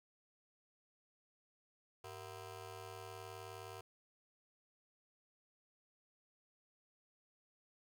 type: ring-modulated tone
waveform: 15% pulse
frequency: 282.5 Hz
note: C#4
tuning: 33 cents sharp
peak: -39 dBFS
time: 2.04-3.81 s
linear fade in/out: 5 ms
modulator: 181 Hz
effects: none